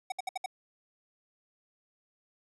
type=tone bursts; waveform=square; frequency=753 Hz; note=F#5; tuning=30 cents sharp; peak=-32 dBFS; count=5; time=0.1-0.461 s; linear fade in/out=5 ms; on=21 ms; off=64 ms; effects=resampled to 24000 Hz